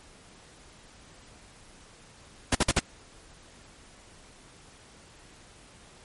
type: noise bursts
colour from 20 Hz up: pink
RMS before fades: -22 dBFS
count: 4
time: 2.52-2.794 s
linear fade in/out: 5 ms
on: 31 ms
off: 50 ms
effects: pink hiss -53 dBFS RMS until 6.04 s + MP3 48 kbps